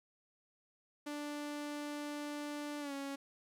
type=tone with pitch glide; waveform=sawtooth; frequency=293.7 to 277.2 Hz; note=D4 to C#4; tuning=0 to 0 cents; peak=-36 dBFS; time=1.06-3.16 s; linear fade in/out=10 ms; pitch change=-100 cents; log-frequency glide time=2.8-2.93 s; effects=low-pass 12000 Hz 12 dB/octave + 12-bit